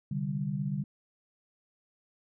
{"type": "chord", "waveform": "sine", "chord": "C suspended second", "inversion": "none", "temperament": "equal", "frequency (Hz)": [130.81, 146.83, 196], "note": ["C3", "D3", "G3"], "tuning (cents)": [0, 0, 0], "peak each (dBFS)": [-38, -32, -34], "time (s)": [0.11, 0.84], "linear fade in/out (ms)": 5, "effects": []}